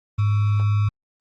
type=tone with sample-and-hold; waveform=sine; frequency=103.83 Hz; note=G#2; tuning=in tune; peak=-16 dBFS; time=0.18-0.89 s; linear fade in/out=10 ms; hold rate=1225 Hz; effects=low-pass 3000 Hz 12 dB/octave + Opus 24 kbps